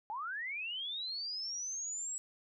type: linear sweep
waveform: sine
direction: up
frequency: 812 to 7800 Hz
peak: -37 dBFS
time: 0.1-2.18 s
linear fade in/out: 0 ms
effects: none